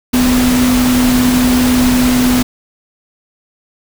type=tone in noise; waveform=sine; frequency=250 Hz; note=B3; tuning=21 cents sharp; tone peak=-9 dBFS; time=0.13-2.43 s; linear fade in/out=10 ms; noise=pink; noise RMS=-17 dBFS; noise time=0.13-2.43 s; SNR=+5 dB; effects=none